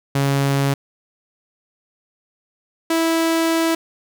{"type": "tone pair in turn", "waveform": "sawtooth", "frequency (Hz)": [138.8, 328], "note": ["C#3", "E4"], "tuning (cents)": [3, -9], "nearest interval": "octave + minor third", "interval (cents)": 1488, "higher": "second", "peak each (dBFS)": -12, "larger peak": "neither", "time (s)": [[0.15, 0.74], [2.9, 3.75]], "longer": "second", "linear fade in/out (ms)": 5, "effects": []}